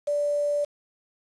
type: tone with quantisation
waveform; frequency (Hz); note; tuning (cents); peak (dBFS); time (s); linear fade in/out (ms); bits
sine; 583; D5; -13; -22; 0.07-0.65; 10; 7
effects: resampled to 22050 Hz